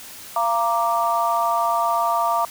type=chord; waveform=sine; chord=Bb major; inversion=second; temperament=equal with one note detuned; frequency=685.3 / 932.3 / 1174.7 Hz; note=F5 / Bb5 / D6; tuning=-33 / 0 / 0 cents; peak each=-22 dBFS; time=0.36-2.45 s; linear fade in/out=2 ms; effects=white hiss -39 dBFS RMS until 2.5 s